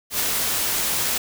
white noise with ADSR envelope, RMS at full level -21 dBFS, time 0.1-1.18 s, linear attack 97 ms, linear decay 8 ms, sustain -2 dB, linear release 4 ms, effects none

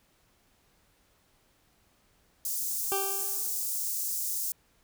white high-pass noise, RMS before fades -32 dBFS, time 2.45-4.52 s, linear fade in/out 2 ms, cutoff 6000 Hz, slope 24 dB/octave
20% pulse tone with exponential decay, 392 Hz, G4, in tune, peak -22 dBFS, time 2.92-3.71 s, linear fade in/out 0 ms, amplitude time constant 170 ms
effects pink hiss -67 dBFS RMS until 4.83 s

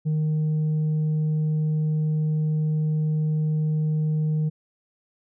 sine tone with tanh clipping, 154.5 Hz, D#3, 12 cents flat, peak -21 dBFS, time 0.05-4.5 s, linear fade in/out 20 ms, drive 2 dB, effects none

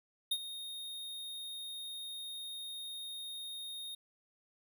square tone with ADSR envelope, 3706 Hz, A#7, 11 cents flat, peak -29 dBFS, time 0.31-3.95 s, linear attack 8 ms, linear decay 54 ms, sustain -13 dB, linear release 6 ms, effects none

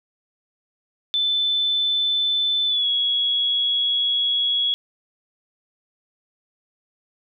sine tone with pitch glide, 3520 to 3342 Hz, A7 to G#7, 0 to +10 cents, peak -18 dBFS, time 1.14-4.74 s, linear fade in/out 0 ms, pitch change -90 cents, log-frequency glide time 2.67-2.87 s, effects none

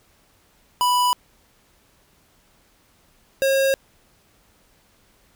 square tone pair in turn, 987.8 / 540.8 Hz, B5 / C#5, 0 / -43 cents, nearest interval minor seventh, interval 1043 cents, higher first, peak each -17 / -17 dBFS, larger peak neither, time 0.81-1.13 / 3.42-3.74 s, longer neither, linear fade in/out 0 ms, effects pink hiss -59 dBFS RMS until 5.35 s

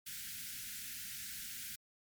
white band-stop noise, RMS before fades -45 dBFS, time 0.06-1.76 s, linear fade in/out 10 ms, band 260 to 1400 Hz, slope 96 dB/octave, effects MP3 96 kbps

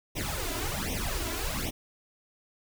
pink noise with flanger, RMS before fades -32 dBFS, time 0.15-1.71 s, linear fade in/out 20 ms, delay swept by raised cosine 0.33 to 3.03 ms, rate 1.3 Hz, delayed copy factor +0.95, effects none

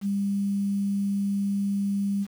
sine tone with quantisation, 199.6 Hz, G3, 32 cents sharp, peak -23 dBFS, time 0.01-2.27 s, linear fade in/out 50 ms, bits 8, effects none

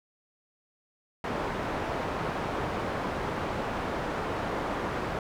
white low-pass noise, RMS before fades -32 dBFS, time 1.24-5.19 s, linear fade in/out 2 ms, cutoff 1000 Hz, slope 12 dB/octave, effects none

